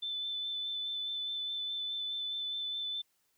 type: tone with vibrato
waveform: sine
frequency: 3520 Hz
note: A7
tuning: in tune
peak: -34 dBFS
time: 0.02-3.02 s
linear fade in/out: 10 ms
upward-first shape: sine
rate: 4.8 Hz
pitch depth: 14 cents each way
effects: white hiss -75 dBFS RMS until 3.37 s